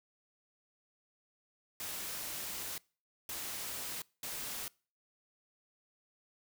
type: noise bursts at uneven times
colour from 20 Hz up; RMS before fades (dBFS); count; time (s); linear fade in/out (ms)
white; -41; 3; 1.8-2.78 / 3.29-4.02 / 4.23-4.68; 2
effects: noise-tail reverb RT60 0.4 s tail -25 dB re dry